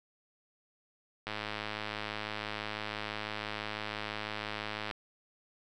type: click train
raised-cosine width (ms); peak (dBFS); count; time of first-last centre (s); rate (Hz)
0.3; -20; 387; 1.27-4.912; 106
effects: none